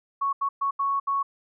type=tone bursts at uneven times; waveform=sine; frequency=1108.7 Hz; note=C#6; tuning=in tune; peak=-22 dBFS; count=5; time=0.21-0.33 / 0.41-0.49 / 0.61-0.71 / 0.79-1 / 1.07-1.23 s; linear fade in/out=10 ms; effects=none